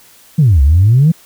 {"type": "exponential two-way sweep", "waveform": "sine", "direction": "down then up", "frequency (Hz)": [171.9, 65.41, 171.9], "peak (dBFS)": -4, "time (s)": [0.38, 1.12], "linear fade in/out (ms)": 10, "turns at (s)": 0.62, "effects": ["tanh soft clip ceiling -1 dBFS", "white hiss -44 dBFS RMS until 1.25 s"]}